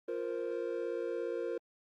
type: chord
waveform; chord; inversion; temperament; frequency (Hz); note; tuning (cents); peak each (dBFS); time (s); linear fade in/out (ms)
triangle; F suspended fourth; none; equal; 349.2 / 466.2 / 523.3; F4 / Bb4 / C5; 0 / 0 / 0; -37 / -35 / -38; 0.08-1.58; 5
effects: Opus 32 kbps